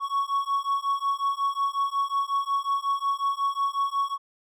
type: beating tone pair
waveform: triangle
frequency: 1108.7 / 1114.2 Hz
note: C#6 / C#6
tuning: 0 / +9 cents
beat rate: 5.5 Hz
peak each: -25 dBFS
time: 0-4.18 s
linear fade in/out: 50 ms
effects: none